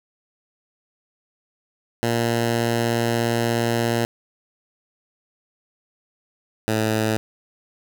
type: tone pair in turn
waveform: 10% pulse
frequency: 116.9 / 109.67 Hz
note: A#2 / A2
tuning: +5 / -5 cents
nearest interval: minor second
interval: 110 cents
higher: first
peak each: -11 dBFS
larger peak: neither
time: 2.03-4.05 / 6.68-7.17 s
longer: first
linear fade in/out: 0 ms
effects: none